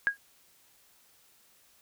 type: tone with exponential decay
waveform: sine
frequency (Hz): 1639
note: G#6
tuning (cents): -23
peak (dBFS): -18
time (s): 0.07-0.17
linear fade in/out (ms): 0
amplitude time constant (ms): 21
effects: white hiss -63 dBFS RMS until 1.81 s